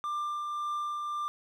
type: tone with tremolo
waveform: triangle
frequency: 1189 Hz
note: D6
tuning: 21 cents sharp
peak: -28 dBFS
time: 0.04-1.28 s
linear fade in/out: 0 ms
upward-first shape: triangle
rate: 1.8 Hz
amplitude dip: 30%
effects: none